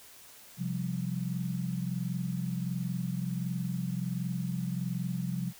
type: chord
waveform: sine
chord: C suspended fourth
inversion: none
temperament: equal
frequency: 130.81 / 174.61 / 196 Hz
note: C3 / F3 / G3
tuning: 0 / 0 / 0 cents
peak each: -35 / -33 / -38 dBFS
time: 0.57-5.53 s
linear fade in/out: 50 ms
effects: white hiss -53 dBFS RMS until 5.59 s